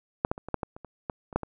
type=clicks; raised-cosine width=1 ms; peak=-8 / -12 / -25 / -23 / -11 / -16 / -28 / -27 / -16 / -27 / -10 / -20 dBFS; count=12; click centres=0.249 / 0.315 / 0.379 / 0.486 / 0.543 / 0.632 / 0.765 / 0.847 / 1.098 / 1.328 / 1.36 / 1.433 s; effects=none